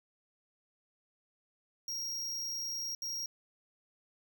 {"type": "tone bursts at uneven times", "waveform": "square", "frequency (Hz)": 5610, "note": "F8", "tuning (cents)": 7, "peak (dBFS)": -36, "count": 2, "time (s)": [[1.88, 2.95], [3.02, 3.26]], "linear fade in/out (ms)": 2, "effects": []}